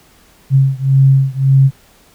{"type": "beating tone pair", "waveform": "sine", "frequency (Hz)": [134.5, 136.3], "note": ["C3", "C#3"], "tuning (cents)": [48, -29], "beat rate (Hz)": 1.8, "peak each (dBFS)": [-10, -11], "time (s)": [0.5, 1.71], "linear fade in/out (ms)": 50, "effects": ["pink hiss -48 dBFS RMS until 2.14 s"]}